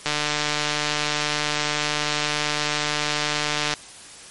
click train, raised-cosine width 0.2 ms, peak -5 dBFS, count 549, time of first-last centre 0.06-3.738 s, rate 149 Hz, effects white hiss -42 dBFS RMS until 4.3 s + MP3 48 kbps

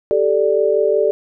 sine chord, G suspended second, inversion none, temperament equal with one note detuned, 392 / 437.5 / 587.3 Hz, G4 / A4 / D5, 0 / -10 / 0 cents, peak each -18 / -16 / -17 dBFS, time 0.11-1.11 s, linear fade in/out 0 ms, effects none

